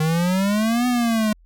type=exponential two-way sweep; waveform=square; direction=up then down; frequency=154 to 250 to 210.7 Hz; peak=-18 dBFS; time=0-1.33 s; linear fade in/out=5 ms; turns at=0.87 s; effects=added 42 Hz sine -49 dBFS peak until 1.45 s